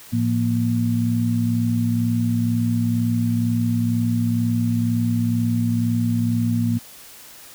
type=tone cluster; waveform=sine; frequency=111 / 173.1 / 235.2 Hz; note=A2 / F3 / A#3; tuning=+16 / -15 / +16 cents; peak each=-21 / -28 / -20 dBFS; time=0.12-6.79 s; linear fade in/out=20 ms; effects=white hiss -43 dBFS RMS until 7.54 s